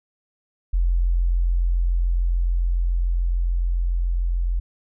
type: tone with level ramp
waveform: sine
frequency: 43.49 Hz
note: F1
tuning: 6 cents flat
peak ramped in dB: -16 to -19 dBFS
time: 0.73-4.6 s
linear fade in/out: 10 ms
effects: none